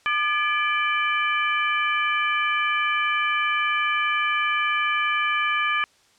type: tone cluster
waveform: sine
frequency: 1202 / 1712 / 2347 / 3013 Hz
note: D6 / A6 / D7 / F#7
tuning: +40 / -48 / -2 / +31 cents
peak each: -24 / -26 / -25 / -31 dBFS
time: 0.06-5.84 s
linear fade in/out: 0 ms
effects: white hiss -59 dBFS RMS until 6.18 s + low-pass 7000 Hz 12 dB/octave